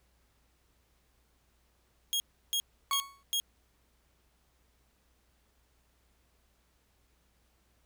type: tone bursts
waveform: sawtooth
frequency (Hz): 3271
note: G#7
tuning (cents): -27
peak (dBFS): -25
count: 4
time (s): 2.13-3.4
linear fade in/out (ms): 0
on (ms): 70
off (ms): 330
type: tone with exponential decay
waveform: 40% pulse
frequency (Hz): 1108.7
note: C#6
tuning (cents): 0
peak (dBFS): -27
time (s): 2.91-3.23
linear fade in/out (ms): 1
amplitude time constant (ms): 69
effects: added 60 Hz sine -70 dBFS peak until 7.85 s + pink hiss -72 dBFS RMS until 7.85 s